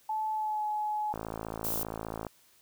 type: tone with pitch glide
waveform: sine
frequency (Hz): 867 to 847.2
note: A5 to G#5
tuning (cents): -26 to +34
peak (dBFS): -29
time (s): 0.09-1.13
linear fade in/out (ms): 5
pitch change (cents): -40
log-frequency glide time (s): 0.32-0.65
type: click train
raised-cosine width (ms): 1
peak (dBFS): -22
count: 63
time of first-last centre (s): 1.14-2.267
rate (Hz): 55
type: noise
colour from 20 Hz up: violet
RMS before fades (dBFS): -33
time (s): 1.64-1.83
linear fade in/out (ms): 2
effects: white hiss -63 dBFS RMS until 2.61 s